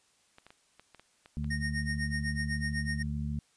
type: clicks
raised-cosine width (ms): 0.3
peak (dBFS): -35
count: 8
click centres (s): 0.384 / 0.466 / 0.505 / 0.796 / 0.947 / 0.996 / 1.259 / 1.444
type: harmonic tone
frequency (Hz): 73.42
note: D2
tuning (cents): 0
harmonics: 1 / 2 / 3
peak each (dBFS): -35 / -35 / -37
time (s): 1.37-3.39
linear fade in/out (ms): 0
type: tone with tremolo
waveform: square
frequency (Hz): 1849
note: A#6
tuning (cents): -15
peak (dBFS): -32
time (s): 1.5-3.03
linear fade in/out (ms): 10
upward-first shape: sine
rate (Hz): 8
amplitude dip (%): 90
effects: white hiss -68 dBFS RMS until 3.56 s + resampled to 22050 Hz